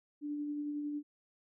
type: tone with tremolo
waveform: sine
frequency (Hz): 293.7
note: D4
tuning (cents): 0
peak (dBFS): -34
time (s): 0.21-1.03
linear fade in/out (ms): 50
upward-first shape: sine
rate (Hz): 11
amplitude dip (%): 25
effects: none